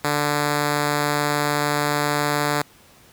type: tone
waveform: 5% pulse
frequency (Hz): 146.83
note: D3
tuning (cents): 0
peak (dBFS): -8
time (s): 0.04-2.62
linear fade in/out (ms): 5
effects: pink hiss -51 dBFS RMS until 3.12 s + high-pass 60 Hz 12 dB/octave